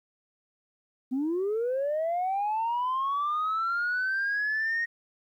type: linear sweep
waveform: sine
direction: up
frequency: 246.9 to 1874 Hz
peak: -24 dBFS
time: 1.11-4.86 s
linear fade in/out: 20 ms
effects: tanh soft clip ceiling -23 dBFS + 11-bit